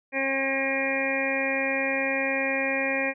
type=harmonic tone with a mistuned harmonic; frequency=270.1 Hz; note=C#4; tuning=45 cents flat; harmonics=1 / 2 / 3 / 4 / 6 / 7 / 8 / 9; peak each=-32 / -29 / -36 / -40 / -36 / -30 / -35 / -29 dBFS; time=0.12-3.14 s; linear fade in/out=50 ms; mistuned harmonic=9; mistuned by=-17 cents; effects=none